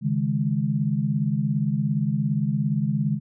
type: chord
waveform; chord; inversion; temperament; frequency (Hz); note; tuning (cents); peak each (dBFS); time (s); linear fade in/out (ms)
sine; C# suspended second; none; just; 138.59 / 155.92 / 207.9; C#3 / D#3 / G#3; 0 / +4 / +2; -25; 0.01-3.2; 50
effects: none